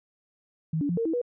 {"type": "tone with pitch steps", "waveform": "sine", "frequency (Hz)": [159.2, 287.4, 173.5, 459.1, 325, 486.3], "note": ["D#3", "D4", "F3", "A#4", "E4", "B4"], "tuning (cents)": [40, -37, -11, -26, -24, -27], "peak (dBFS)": -24, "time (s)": [0.73, 1.216], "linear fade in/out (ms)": 5, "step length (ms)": 81, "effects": []}